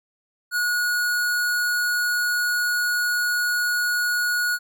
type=tone; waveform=square; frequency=1453 Hz; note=F#6; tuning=32 cents flat; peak=-21 dBFS; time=0.51-4.59 s; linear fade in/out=50 ms; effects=none